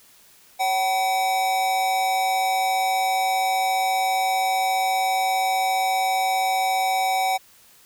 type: tone with amplitude modulation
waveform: square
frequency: 759 Hz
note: F#5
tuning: 44 cents sharp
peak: -18 dBFS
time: 0.59-7.38 s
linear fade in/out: 20 ms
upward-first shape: sine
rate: 211 Hz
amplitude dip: 50%
effects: white hiss -53 dBFS RMS until 7.85 s